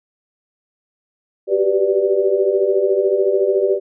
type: chord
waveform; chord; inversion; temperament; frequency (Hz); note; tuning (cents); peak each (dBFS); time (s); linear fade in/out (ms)
sine; G major seventh; third; equal with one note detuned; 378.2 / 392 / 493.9 / 587.3; F#4 / G4 / B4 / D5; +38 / 0 / 0 / 0; -21 / -16 / -21 / -20; 1.47-3.8; 50
effects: none